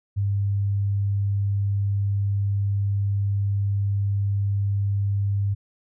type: tone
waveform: sine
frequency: 100 Hz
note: G2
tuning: 35 cents sharp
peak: -20 dBFS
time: 0.16-5.55 s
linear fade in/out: 20 ms
effects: none